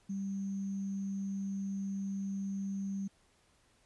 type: tone with sample-and-hold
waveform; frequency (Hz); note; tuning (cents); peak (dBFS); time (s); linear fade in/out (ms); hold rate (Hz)
sine; 196; G3; 0; -34; 0.09-3.08; 10; 6300
effects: pink hiss -69 dBFS RMS until 3.85 s + resampled to 24000 Hz